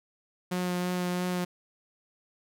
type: tone with vibrato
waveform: sawtooth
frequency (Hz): 179.6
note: F3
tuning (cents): +49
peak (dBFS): -24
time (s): 0.51-1.45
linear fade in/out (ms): 10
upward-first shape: sine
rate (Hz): 3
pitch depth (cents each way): 12
effects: none